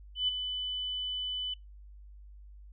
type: tone with ADSR envelope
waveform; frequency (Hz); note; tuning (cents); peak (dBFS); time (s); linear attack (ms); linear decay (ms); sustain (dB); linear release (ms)
sine; 3000; F#7; +23; -24; 0.15-1.54; 130; 17; -8; 5
effects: noise-tail reverb RT60 0.2 s tail -24 dB re dry + added 50 Hz sine -48 dBFS peak until 2.72 s